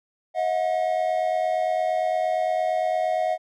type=tone pair together; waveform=triangle; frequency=636.3 / 725 Hz; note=D#5 / F#5; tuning=+39 / -35 cents; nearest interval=major second; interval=226 cents; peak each=-22 / -22 dBFS; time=0.34-3.38 s; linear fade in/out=50 ms; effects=none